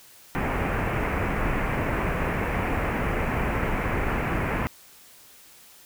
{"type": "low-pass noise", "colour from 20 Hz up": "pink", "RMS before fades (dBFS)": -26, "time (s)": [0.35, 4.67], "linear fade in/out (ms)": 0, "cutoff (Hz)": 2500, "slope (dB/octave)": 48, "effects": ["white hiss -51 dBFS RMS until 5.85 s"]}